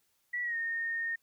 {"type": "tone with pitch glide", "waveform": "sine", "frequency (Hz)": [1948, 1838.7], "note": ["B6", "A#6"], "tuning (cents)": [-24, -24], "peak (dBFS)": -31, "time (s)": [0.33, 1.16], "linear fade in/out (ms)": 10, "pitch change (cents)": -100, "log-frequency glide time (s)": [0.43, 0.56], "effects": ["white hiss -74 dBFS RMS until 1.22 s"]}